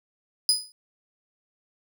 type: tone with exponential decay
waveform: 30% pulse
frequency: 4978 Hz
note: D#8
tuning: in tune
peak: -12 dBFS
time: 0.49-0.72 s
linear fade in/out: 1 ms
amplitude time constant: 49 ms
effects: none